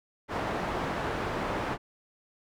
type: low-pass noise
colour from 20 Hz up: white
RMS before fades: -32 dBFS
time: 0.28-1.78 s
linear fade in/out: 50 ms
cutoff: 1100 Hz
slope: 12 dB/octave
effects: none